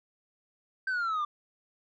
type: exponential sweep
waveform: sine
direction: down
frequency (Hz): 1568 to 1174.7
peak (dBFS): -25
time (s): 0.87-1.25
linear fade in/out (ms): 5
effects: tanh soft clip ceiling -27 dBFS